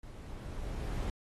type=noise with level ramp; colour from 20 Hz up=brown; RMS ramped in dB=-47 to -34 dBFS; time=0.03-1.1 s; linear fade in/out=2 ms; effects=AAC 32 kbps